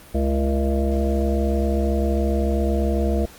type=harmonic tone with a mistuned harmonic; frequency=67.5 Hz; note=C#2; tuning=45 cents flat; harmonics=1 / 3 / 5 / 7 / 9 / 10; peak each=-20 / -25 / -27 / -28 / -30 / -30 dBFS; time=0.14-3.26 s; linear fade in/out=10 ms; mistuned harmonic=3; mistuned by=+80 cents; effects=pink hiss -45 dBFS RMS until 3.38 s + Opus 32 kbps